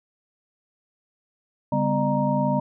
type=tone cluster; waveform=sine; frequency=142.7 / 200.3 / 251.1 / 604 / 936 Hz; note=D3 / G3 / B3 / D5 / A#5; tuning=-49 / +38 / +29 / +48 / +7 cents; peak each=-26 dBFS; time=1.72-2.6 s; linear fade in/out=5 ms; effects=none